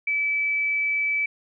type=tone; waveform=sine; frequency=2304 Hz; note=D7; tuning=34 cents flat; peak=-21 dBFS; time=0.07-1.26 s; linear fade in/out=5 ms; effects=none